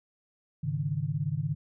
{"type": "chord", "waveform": "sine", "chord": "Ab suspended fourth", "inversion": "none", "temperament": "equal", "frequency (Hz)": [103.83, 138.59, 155.56], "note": ["Ab2", "Db3", "Eb3"], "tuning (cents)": [0, 0, 0], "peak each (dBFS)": [-36, -31, -31], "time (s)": [0.63, 1.55], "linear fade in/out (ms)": 10, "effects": []}